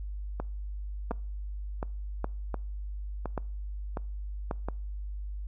two click trains, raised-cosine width 1 ms, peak -17 / -19 dBFS, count 4 / 7, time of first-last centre 1.11-4.511 / 0.4-4.686 s, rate 0.882 / 1.4 Hz, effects noise-tail reverb RT60 0.5 s tail -25 dB re dry + added 50 Hz sine -34 dBFS peak until 5.47 s

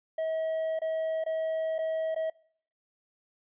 triangle tone with dropouts, 641 Hz, E5, 49 cents flat, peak -26 dBFS, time 0.18-2.3 s, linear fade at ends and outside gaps 5 ms, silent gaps 0.791-0.817 / 1.24-1.262 / 1.783-1.788 / 2.147-2.161 s, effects noise-tail reverb RT60 0.6 s tail -22 dB re dry + resampled to 8000 Hz

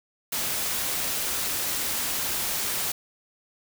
white noise, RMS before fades -28 dBFS, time 0.32-2.92 s, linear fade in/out 5 ms, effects none

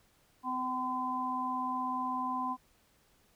harmonic tone, 254.8 Hz, C4, 46 cents flat, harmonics 1 / 3 / 4, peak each -38 / -39 / -33 dBFS, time 0.43-2.57 s, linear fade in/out 50 ms, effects pink hiss -68 dBFS RMS until 3.35 s

